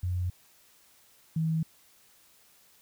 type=tone pair in turn; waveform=sine; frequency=90 / 160.65 Hz; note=F#2 / E3; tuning=-47 / -44 cents; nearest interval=minor seventh; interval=1003 cents; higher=second; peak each=-27 / -25 dBFS; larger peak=second; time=0.03-0.3 / 1.36-1.63 s; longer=neither; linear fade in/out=5 ms; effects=white hiss -61 dBFS RMS until 2.81 s